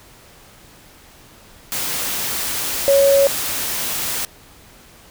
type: tone in noise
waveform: sine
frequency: 554.4 Hz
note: C#5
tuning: in tune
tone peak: -10 dBFS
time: 2.88-3.27 s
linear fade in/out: 0 ms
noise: white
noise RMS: -23 dBFS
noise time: 1.72-4.25 s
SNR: +10 dB
effects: pink hiss -46 dBFS RMS until 5.1 s